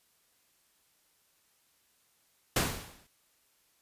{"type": "noise with exponential decay", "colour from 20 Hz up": "pink", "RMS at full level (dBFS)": -25, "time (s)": [2.56, 3.07], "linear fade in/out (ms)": 5, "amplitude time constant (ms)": 110, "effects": ["white hiss -70 dBFS RMS until 3.81 s", "resampled to 32000 Hz"]}